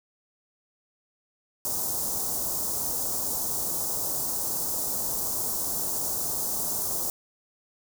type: band-stop noise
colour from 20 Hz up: white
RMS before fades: -29 dBFS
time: 1.65-7.1 s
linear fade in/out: 0 ms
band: 1000 to 5700 Hz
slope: 24 dB/octave
effects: none